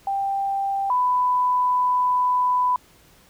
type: tone pair in turn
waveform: sine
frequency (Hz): 788 / 996.3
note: G5 / B5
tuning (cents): +9 / +15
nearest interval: major third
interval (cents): 406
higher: second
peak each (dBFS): -21 / -17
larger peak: second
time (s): 0.07-0.9 / 0.9-2.76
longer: second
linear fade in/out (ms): 2
effects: pink hiss -54 dBFS RMS until 3.29 s